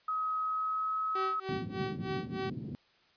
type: tone with pitch glide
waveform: sine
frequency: 1270 to 1281.8 Hz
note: D#6 to E6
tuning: +35 to -49 cents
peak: -30 dBFS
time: 0.08-1.4 s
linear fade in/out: 5 ms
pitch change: +16 cents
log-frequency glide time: 0.38-0.94 s
type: tone with tremolo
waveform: sawtooth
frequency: 381.9 Hz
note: G4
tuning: 45 cents flat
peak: -29 dBFS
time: 1.15-2.5 s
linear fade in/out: 5 ms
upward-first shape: sine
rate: 3.3 Hz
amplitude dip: 95%
type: band-pass noise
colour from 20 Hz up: white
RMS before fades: -39 dBFS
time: 1.49-2.75 s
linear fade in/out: 0 ms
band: 110 to 250 Hz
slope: 24 dB/octave
effects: white hiss -66 dBFS RMS until 3.16 s + resampled to 11025 Hz